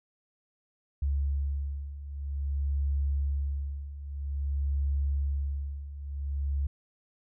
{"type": "beating tone pair", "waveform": "sine", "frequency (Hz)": [69.8, 70.31], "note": ["C#2", "C#2"], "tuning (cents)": [13, 25], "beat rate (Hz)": 0.51, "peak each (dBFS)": [-33, -29], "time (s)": [1.02, 6.67], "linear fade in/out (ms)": 5, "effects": []}